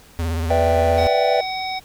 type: tone with vibrato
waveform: square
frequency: 82.41 Hz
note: E2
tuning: in tune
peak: -21 dBFS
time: 0.19-1.07 s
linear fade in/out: 0 ms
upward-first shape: sine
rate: 17 Hz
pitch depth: 65 cents each way
type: chord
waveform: triangle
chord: E minor seventh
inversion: second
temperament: equal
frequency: 493.9 / 587.3 / 659.3 / 784 Hz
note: B4 / D5 / E5 / G5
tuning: 0 / 0 / 0 / 0 cents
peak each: -19 dBFS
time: 0.5-1.41 s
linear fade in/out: 5 ms
type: harmonic tone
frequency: 754 Hz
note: F#5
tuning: 32 cents sharp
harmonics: 1 / 3 / 5 / 7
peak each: -25 / -30 / -32 / -33 dBFS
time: 0.97-1.8 s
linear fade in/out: 20 ms
effects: pink hiss -48 dBFS RMS until 1.84 s